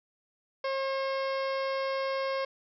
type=harmonic tone; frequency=538 Hz; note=C5; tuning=48 cents sharp; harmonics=1 / 2 / 3 / 4 / 5 / 6 / 7 / 8 / 9 / 10; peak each=-30 / -35 / -42 / -41 / -48 / -48 / -52 / -51 / -48 / -50 dBFS; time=0.64-2.45 s; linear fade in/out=5 ms; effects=none